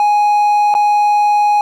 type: tone with dropouts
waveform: triangle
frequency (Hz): 831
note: G#5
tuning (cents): +1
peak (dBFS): -7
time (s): 0-1.61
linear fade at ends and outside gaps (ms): 1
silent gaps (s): 0.741-0.75
effects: none